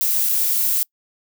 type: noise with dropouts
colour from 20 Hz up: violet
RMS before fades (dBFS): -19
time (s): 0.01-0.83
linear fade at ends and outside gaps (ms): 0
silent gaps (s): 0.289-0.294
effects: noise-tail reverb RT60 0.1 s tail -26 dB re dry